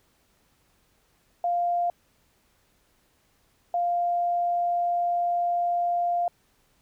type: tone bursts at uneven times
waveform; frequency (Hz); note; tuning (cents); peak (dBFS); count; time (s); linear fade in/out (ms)
sine; 698.5; F5; 0; -22; 2; 1.44-1.9 / 3.74-6.28; 2
effects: pink hiss -66 dBFS RMS until 6.81 s